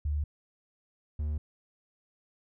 sine / triangle tone pair in turn, 73.9 / 75.15 Hz, D2 / D2, +11 / +40 cents, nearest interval unison, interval 29 cents, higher second, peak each -27 dBFS, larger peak neither, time 0.05-0.24 / 1.19-1.38 s, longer neither, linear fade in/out 5 ms, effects none

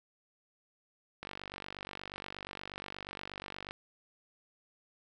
click train, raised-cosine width 0.3 ms, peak -25 dBFS, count 121, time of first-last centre 1.23-3.709 s, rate 48.4 Hz, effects none

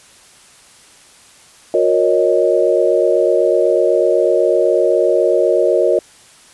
sine chord, D# minor seventh, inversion first, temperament equal with one note detuned, 362.2 / 466.2 / 554.4 / 622.3 Hz, F#4 / A#4 / C#5 / D#5, -37 / 0 / 0 / 0 cents, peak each -16 dBFS, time 1.74-5.99 s, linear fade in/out 2 ms, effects white hiss -45 dBFS RMS until 6.53 s + resampled to 24000 Hz

